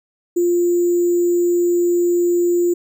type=tone with sample-and-hold; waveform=sine; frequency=349.2 Hz; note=F4; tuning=in tune; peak=-13 dBFS; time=0.36-2.74 s; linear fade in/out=10 ms; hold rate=7350 Hz; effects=none